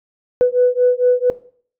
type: beating tone pair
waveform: sine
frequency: 493.9 / 498.3 Hz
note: B4 / B4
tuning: 0 / +15 cents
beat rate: 4.4 Hz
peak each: -13 dBFS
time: 0.41-1.3 s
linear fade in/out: 0 ms
effects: noise-tail reverb RT60 0.5 s tail -18 dB re dry + tanh soft clip ceiling -4 dBFS